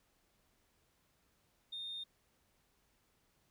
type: tone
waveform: sine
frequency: 3656 Hz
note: A#7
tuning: 34 cents flat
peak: -40 dBFS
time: 1.72-2.04 s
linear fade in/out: 10 ms
effects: tanh soft clip ceiling -37 dBFS + pink hiss -75 dBFS RMS until 3.5 s